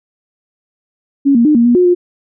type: tone with pitch steps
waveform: sine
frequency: 278.4 / 234.4 / 302.3 / 234.8 / 241 / 360.3 / 354.6 Hz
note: C#4 / A#3 / D#4 / A#3 / B3 / F#4 / F4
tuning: +8 / +10 / -50 / +13 / -42 / -46 / +26 cents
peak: -6 dBFS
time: 1.25-1.95 s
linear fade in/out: 20 ms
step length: 100 ms
effects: none